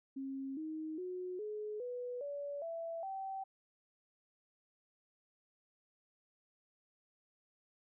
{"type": "tone with pitch steps", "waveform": "sine", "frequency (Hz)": [270, 313.8, 364.6, 423.7, 492.3, 572.1, 664.8, 772.5], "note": ["C#4", "D#4", "F#4", "G#4", "B4", "D5", "E5", "G5"], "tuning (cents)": [-45, 15, -25, 35, -6, -45, 15, -26], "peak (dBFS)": -39, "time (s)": [0.16, 3.44], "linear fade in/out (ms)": 10, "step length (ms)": 410, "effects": []}